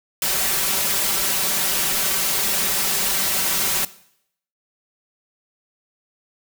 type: noise with comb filter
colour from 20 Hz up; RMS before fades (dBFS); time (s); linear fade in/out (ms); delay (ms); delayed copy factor
white; -21; 0.22-3.85; 2; 5.2; +0.8
effects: noise-tail reverb RT60 0.7 s tail -18 dB re dry